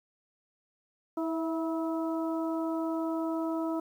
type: harmonic tone with a mistuned harmonic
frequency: 324 Hz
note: E4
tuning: 30 cents flat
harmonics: 1 / 2 / 3 / 4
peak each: -30 / -36 / -40 / -42 dBFS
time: 1.17-3.8 s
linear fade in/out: 5 ms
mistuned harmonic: 2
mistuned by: +27 cents
effects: 10-bit